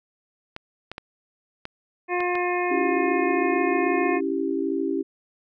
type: clicks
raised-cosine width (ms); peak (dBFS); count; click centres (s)
0.3; -18; 6; 0.564 / 0.916 / 0.981 / 1.654 / 2.205 / 2.354
type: harmonic tone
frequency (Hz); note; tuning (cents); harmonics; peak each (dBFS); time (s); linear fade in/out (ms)
356.2; F4; +34; 1 / 2 / 3 / 5 / 6 / 7; -25 / -28 / -30 / -32 / -33 / -33; 2.08-4.21; 50
type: chord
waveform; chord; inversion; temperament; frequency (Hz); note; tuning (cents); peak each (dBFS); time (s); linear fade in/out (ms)
sine; C# diminished; none; equal; 277.2 / 329.6 / 392; C#4 / E4 / G4; 0 / 0 / 0; -27; 2.7-5.03; 20
effects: none